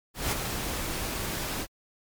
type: noise with ADSR envelope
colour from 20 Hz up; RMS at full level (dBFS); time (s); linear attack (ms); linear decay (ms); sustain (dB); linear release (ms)
pink; -26; 0.14-1.67; 180; 14; -6; 51
effects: MP3 96 kbps